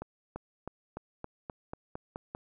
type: accelerating click train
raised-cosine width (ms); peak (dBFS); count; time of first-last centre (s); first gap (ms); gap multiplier
1; -24; 10; 0.02-2.349; 340; 0.93
effects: none